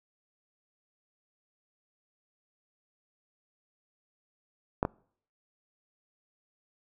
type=clicks; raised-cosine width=1 ms; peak=-11 / -14 dBFS; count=2; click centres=4.829 / 4.851 s; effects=noise-tail reverb RT60 0.6 s tail -26 dB re dry